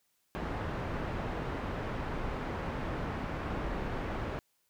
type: low-pass noise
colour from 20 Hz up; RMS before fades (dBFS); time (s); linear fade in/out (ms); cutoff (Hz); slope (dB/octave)
pink; -36; 0.35-4.39; 0; 1600; 12
effects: white hiss -75 dBFS RMS until 4.69 s